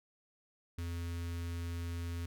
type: tone with notch filter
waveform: square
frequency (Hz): 85.2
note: F2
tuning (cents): -42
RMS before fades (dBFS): -39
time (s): 0.78-2.26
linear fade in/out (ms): 5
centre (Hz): 690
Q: 0.85
effects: none